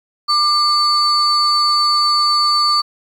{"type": "tone pair together", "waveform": "sine", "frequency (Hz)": [1193, 4504], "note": ["D6", "C#8"], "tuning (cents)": [27, 27], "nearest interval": "octave + major seventh", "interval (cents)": 2300, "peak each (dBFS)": -13, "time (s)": [0.28, 2.82], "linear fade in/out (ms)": 20, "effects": ["tanh soft clip ceiling -7 dBFS", "8-bit"]}